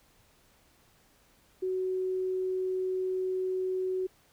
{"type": "tone", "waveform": "sine", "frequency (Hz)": 372.7, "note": "F#4", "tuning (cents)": 13, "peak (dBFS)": -28, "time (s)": [1.62, 4.07], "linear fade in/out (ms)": 10, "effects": ["pink hiss -64 dBFS RMS until 4.32 s"]}